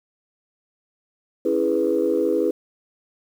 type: chord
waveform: sine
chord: C# minor seventh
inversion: none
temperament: equal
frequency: 277.2 / 329.6 / 415.3 / 493.9 Hz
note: C#4 / E4 / G#4 / B4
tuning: 0 / 0 / 0 / 0 cents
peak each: -27 / -22 / -22 / -22 dBFS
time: 1.45-2.51 s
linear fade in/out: 5 ms
effects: tanh soft clip ceiling -9 dBFS + 8-bit